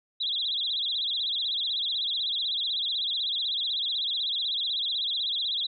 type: tone with vibrato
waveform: sine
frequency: 3601 Hz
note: A7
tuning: 39 cents sharp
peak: -26 dBFS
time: 0.2-5.67 s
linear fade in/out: 10 ms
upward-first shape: sine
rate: 16 Hz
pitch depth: 190 cents each way
effects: none